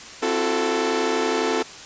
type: chord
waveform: sawtooth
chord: F# half-diminished seventh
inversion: second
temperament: equal with one note detuned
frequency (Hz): 261.6 / 338.3 / 370 / 440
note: C4 / E4 / F#4 / A4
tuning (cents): 0 / +45 / 0 / 0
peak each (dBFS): -24 / -23 / -24 / -19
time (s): 0.22-1.63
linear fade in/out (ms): 10
effects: white hiss -39 dBFS RMS until 1.85 s + resampled to 16000 Hz